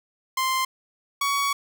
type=tone pair in turn; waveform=sawtooth; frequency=1046 / 1123.6 Hz; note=C6 / C#6; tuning=-1 / +23 cents; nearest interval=minor second; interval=124 cents; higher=second; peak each=-18 dBFS; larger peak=neither; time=0.37-0.65 / 1.21-1.53 s; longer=second; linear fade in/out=5 ms; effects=9-bit